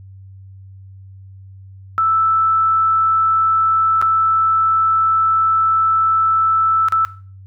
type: tone with dropouts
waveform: sine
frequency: 1318.5 Hz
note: E6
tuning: in tune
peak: -12 dBFS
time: 1.98-7.05 s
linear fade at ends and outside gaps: 0 ms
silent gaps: 4.015-4.024 / 6.885-6.923 s
effects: noise-tail reverb RT60 0.4 s tail -17 dB re dry + added 96 Hz sine -36 dBFS peak until 7.46 s